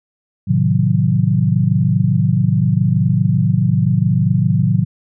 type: chord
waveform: sine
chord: A diminished seventh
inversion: none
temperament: equal with one note detuned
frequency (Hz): 110 / 130.81 / 155.56 / 182.87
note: A2 / C3 / Eb3 / Gb3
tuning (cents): 0 / 0 / 0 / -20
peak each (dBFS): -17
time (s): 0.47-4.85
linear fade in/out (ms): 20
effects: none